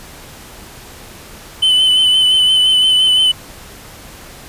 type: tone with vibrato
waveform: triangle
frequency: 3029 Hz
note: F#7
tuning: 40 cents sharp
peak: -7 dBFS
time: 1.62-3.32 s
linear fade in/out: 10 ms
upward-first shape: sine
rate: 5.8 Hz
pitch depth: 26 cents each way
effects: pink hiss -36 dBFS RMS until 4.48 s + resampled to 32000 Hz